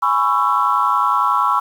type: chord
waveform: sine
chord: C# minor seventh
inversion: second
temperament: just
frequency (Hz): 831.5 / 997.9 / 1108.7 / 1330.5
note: G#5 / B5 / C#6 / E6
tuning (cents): +2 / +18 / 0 / +16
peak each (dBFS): -23 / -18 / -17 / -18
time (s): 0.02-1.6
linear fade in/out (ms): 10
effects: tanh soft clip ceiling -4 dBFS + 7-bit